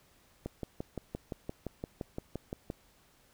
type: click train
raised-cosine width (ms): 2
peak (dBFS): -23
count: 14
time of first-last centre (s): 0.46-2.701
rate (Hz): 5.8
effects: pink hiss -65 dBFS RMS until 3.33 s